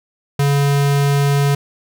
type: tone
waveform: square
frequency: 141.5 Hz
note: C#3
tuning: 36 cents sharp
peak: -13 dBFS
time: 0.39-1.55 s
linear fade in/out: 5 ms
effects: none